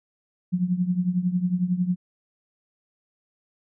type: tone with tremolo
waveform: sine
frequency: 180 Hz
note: F#3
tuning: 47 cents flat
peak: -17 dBFS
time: 0.52-1.96 s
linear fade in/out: 20 ms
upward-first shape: triangle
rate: 11 Hz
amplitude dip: 85%
effects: none